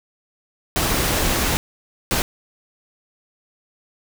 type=noise bursts at uneven times; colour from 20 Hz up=pink; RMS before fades=-20 dBFS; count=2; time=0.76-1.57 / 2.11-2.22 s; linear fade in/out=0 ms; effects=none